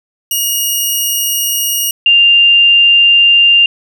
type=tone pair in turn; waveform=10% pulse / sine; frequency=2873 / 2794 Hz; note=F7 / F7; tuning=+48 / 0 cents; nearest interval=unison; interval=48 cents; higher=first; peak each=-4 dBFS; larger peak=neither; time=0.31-1.91 / 2.06-3.66 s; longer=neither; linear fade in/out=2 ms; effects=none